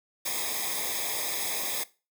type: noise with comb filter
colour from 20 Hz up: white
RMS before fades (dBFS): -31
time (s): 0.25-1.84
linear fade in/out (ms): 10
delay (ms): 0.69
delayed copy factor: -1
effects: noise-tail reverb RT60 0.3 s tail -19 dB re dry